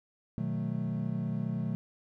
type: chord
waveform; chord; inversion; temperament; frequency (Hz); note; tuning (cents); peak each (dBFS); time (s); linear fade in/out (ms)
triangle; B dominant seventh; none; equal; 123.47 / 155.56 / 185 / 220; B2 / D#3 / F#3 / A3; 0 / 0 / 0 / 0; -34; 0.38-1.75; 0
effects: none